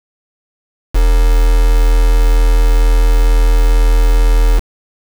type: tone with quantisation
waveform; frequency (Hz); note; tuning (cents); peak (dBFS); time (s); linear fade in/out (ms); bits
sine; 41.01; E1; -8; -6; 0.94-4.6; 20; 3
effects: none